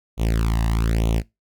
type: tone with flanger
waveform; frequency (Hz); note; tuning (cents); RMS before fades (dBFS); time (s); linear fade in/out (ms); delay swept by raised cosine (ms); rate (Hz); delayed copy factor
sawtooth; 55.9; A1; +28; -20; 0.17-1.23; 50; 0.3 to 1.08; 1.1; +1
effects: noise-tail reverb RT60 0.2 s tail -21 dB re dry